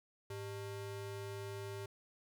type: ring-modulated tone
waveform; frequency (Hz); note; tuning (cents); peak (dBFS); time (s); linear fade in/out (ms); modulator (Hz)
square; 250; B3; +21; -40; 0.3-1.86; 5; 144
effects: none